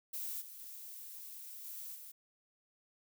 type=noise with level steps; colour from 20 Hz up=violet; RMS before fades=-41 / -51 / -49 / -46 / -51 dBFS; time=0.13-2.12 s; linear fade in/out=10 ms; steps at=0.4 / 0.59 / 1.63 / 1.94 s; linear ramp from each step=20 ms; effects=none